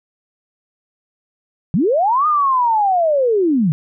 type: linear two-way sweep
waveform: sine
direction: up then down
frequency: 142.1 to 1244.5 to 142.1 Hz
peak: -12 dBFS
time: 1.74-3.72 s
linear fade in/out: 0 ms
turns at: 2.27 s
effects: none